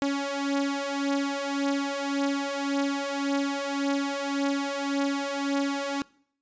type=beating tone pair; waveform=sawtooth; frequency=278.2 / 280 Hz; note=C#4 / C#4; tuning=+6 / +18 cents; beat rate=1.8 Hz; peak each=-26 / -24 dBFS; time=0.02-6.02 s; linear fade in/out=0 ms; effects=noise-tail reverb RT60 0.6 s tail -22 dB re dry + resampled to 16000 Hz